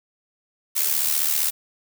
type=noise with amplitude modulation; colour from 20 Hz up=blue; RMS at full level=-19 dBFS; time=0.75-1.51 s; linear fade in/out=20 ms; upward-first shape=sine; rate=75.2 Hz; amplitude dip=65%; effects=none